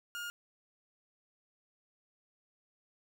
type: tone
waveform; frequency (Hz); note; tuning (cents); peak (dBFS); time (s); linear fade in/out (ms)
30% pulse; 1419; F6; +27; -36; 0.15-0.3; 0
effects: none